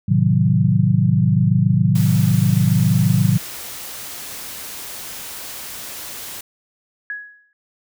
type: chord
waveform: sine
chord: A diminished seventh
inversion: none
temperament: equal with one note detuned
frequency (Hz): 110 / 130.81 / 157.28 / 185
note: A2 / C3 / Eb3 / Gb3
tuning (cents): 0 / 0 / +19 / 0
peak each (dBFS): -18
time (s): 0.08-3.38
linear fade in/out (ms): 10
type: noise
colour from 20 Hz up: white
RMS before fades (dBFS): -32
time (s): 1.95-6.41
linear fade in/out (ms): 5
type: tone with exponential decay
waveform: sine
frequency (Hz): 1673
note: G#6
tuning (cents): +12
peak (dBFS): -22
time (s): 7.1-7.53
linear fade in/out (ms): 1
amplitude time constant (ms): 92
effects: none